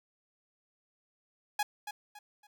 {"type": "tone with echo", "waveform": "sawtooth", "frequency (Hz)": 833, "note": "G#5", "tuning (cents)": 5, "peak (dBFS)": -24, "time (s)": [1.59, 1.63], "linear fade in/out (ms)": 5, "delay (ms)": 280, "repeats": 3, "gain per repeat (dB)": -10, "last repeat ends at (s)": 2.47, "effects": []}